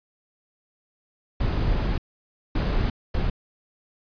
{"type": "noise bursts at uneven times", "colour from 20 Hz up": "brown", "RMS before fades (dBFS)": -23, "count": 3, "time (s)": [[1.4, 1.98], [2.55, 2.9], [3.14, 3.3]], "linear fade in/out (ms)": 5, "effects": ["resampled to 11025 Hz"]}